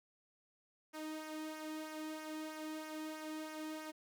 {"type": "tone with flanger", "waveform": "sawtooth", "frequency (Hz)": 311.1, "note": "D#4", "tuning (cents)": 0, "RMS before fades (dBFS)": -45, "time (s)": [0.93, 3.92], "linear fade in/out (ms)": 20, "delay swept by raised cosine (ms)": [0.24, 1.44], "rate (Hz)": 3.1, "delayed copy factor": -0.55, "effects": []}